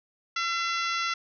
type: harmonic tone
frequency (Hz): 678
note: E5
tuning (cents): +49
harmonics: 2 / 3 / 4 / 5 / 6 / 7 / 8 / 9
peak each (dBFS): -29 / -33 / -35 / -37 / -39 / -40 / -41 / -42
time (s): 0.36-1.14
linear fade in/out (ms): 5
effects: none